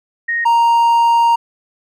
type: tone pair in turn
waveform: sine / triangle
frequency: 1864.7 / 932.4 Hz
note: A#6 / A#5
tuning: 0 / 0 cents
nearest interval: octave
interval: 1200 cents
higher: first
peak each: -15 / -7 dBFS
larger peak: second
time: 0.28-0.45 / 0.45-1.36 s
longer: second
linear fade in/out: 10 ms
effects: none